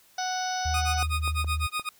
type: harmonic tone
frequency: 740 Hz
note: F#5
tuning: in tune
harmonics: 1 / 2 / 3 / 4 / 5 / 6 / 7 / 8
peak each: -29 / -35 / -44 / -44 / -41 / -43 / -38 / -37 dBFS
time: 0.18-1.03 s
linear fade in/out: 5 ms
type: tone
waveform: sine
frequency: 77.78 Hz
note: D#2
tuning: in tune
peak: -26 dBFS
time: 0.65-1.67 s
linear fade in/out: 10 ms
type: tone with tremolo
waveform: 20% pulse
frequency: 1239 Hz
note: D#6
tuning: 8 cents flat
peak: -21 dBFS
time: 0.74-1.89 s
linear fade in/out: 2 ms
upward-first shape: sine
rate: 8 Hz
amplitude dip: 100%
type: clicks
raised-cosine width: 1 ms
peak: -26 dBFS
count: 4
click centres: 1.027 / 1.277 / 1.445 / 1.796 s
effects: white hiss -59 dBFS RMS until 1.99 s